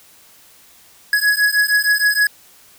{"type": "beating tone pair", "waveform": "square", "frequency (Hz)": [1673, 1679.4], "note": ["G#6", "G#6"], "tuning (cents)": [12, 19], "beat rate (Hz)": 6.4, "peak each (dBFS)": -17, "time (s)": [1.13, 2.27], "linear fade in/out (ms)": 2, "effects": ["white hiss -48 dBFS RMS until 2.78 s"]}